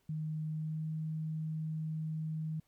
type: tone with pitch glide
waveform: sine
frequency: 155.56 to 157.28 Hz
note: D#3 to D#3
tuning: 0 to +19 cents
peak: -34 dBFS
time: 0.09-2.6 s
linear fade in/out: 5 ms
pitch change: +19 cents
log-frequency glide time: 0.49-0.9 s
effects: pink hiss -75 dBFS RMS until 2.67 s + MP3 96 kbps